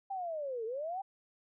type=linear two-way sweep; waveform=sine; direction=down then up; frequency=797 to 431.5 to 797 Hz; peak=-35 dBFS; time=0.1-1.02 s; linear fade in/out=10 ms; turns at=0.65 s; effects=none